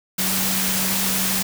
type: tone in noise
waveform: sine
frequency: 190.2 Hz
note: F#3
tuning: 48 cents sharp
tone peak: -27 dBFS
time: 0.18-1.43 s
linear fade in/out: 10 ms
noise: white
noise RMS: -22 dBFS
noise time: 0.18-1.43 s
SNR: -8 dB
effects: none